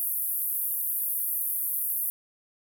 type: band-pass noise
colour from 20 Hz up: white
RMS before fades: -29 dBFS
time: 0-2.1 s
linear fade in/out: 0 ms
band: 11000 to 15000 Hz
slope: 48 dB/octave
effects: none